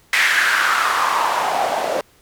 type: noise with band-pass filter sweep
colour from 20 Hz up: white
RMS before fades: -18 dBFS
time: 0.13-2.01 s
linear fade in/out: 2 ms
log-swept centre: 2000 to 570 Hz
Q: 3.7
effects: pink hiss -54 dBFS RMS until 2.21 s